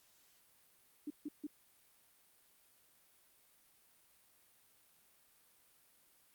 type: tone bursts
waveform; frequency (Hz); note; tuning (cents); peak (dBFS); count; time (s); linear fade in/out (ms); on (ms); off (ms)
sine; 296.1; D4; +14; -39; 3; 1.07-1.469; 5; 33; 150
effects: white hiss -69 dBFS RMS until 6.34 s + Opus 48 kbps